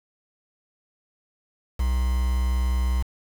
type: tone with quantisation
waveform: triangle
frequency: 62.7 Hz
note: B1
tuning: 27 cents sharp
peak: -18 dBFS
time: 1.79-3.03 s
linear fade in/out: 10 ms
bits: 6
effects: none